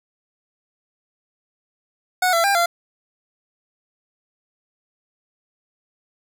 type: tone with pitch steps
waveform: 25% pulse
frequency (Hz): 734 / 673 / 798 / 688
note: F#5 / E5 / G5 / F5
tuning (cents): -14 / +36 / +31 / -26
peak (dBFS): -12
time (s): 2.22-2.66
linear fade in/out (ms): 5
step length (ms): 110
effects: none